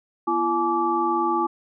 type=tone cluster; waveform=sine; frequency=243.8 / 339.4 / 851 / 1163 Hz; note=B3 / F4 / G#5 / D6; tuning=-22 / -49 / +42 / -17 cents; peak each=-33 / -24 / -24 / -24 dBFS; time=0.27-1.47 s; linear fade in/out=10 ms; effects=none